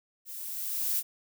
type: noise with level ramp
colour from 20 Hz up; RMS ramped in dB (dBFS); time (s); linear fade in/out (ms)
violet; -42 to -27; 0.25-1.03; 50
effects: none